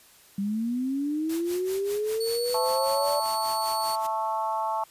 sine linear sweep, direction up, 193.9 to 587.3 Hz, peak -25 dBFS, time 0.38-3.2 s, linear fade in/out 5 ms
white noise with tremolo, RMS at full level -38 dBFS, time 1.29-4.07 s, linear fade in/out 5 ms, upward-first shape sine, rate 5.1 Hz, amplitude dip 85%
sawtooth tone, 4445 Hz, C#8, 4 cents sharp, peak -29 dBFS, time 2.2-3.96 s, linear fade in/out 10 ms
harmonic tone, 220 Hz, A3, in tune, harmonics 3 / 4 / 5 / 6, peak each -33 / -27 / -32 / -40 dBFS, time 2.54-4.84 s, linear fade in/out 5 ms
effects white hiss -55 dBFS RMS until 4.9 s + resampled to 32000 Hz

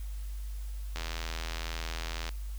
click train, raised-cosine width 0.2 ms, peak -19 dBFS, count 110, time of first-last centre 0.96-2.291 s, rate 81.9 Hz, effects added 50 Hz sine -35 dBFS peak until 2.58 s + white hiss -56 dBFS RMS until 2.58 s

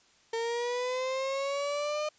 35% pulse linear sweep, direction up, 453.5 to 610 Hz, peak -28 dBFS, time 0.33-2.09 s, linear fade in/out 5 ms, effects white hiss -63 dBFS RMS until 2.18 s + resampled to 16000 Hz

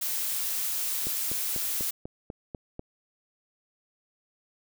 blue noise, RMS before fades -30 dBFS, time 0.01-1.91 s, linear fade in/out 10 ms
click train, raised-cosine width 2 ms, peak -23 dBFS, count 8, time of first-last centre 1.07-2.794 s, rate 4.06 Hz
effects none

